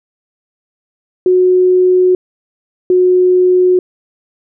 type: tone pair in turn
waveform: sine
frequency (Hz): 366.3 / 364.7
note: F#4 / F#4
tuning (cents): -17 / -25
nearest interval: unison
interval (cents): 8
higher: first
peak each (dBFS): -6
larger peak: neither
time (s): 1.26-2.15 / 2.9-3.79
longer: neither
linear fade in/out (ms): 2
effects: none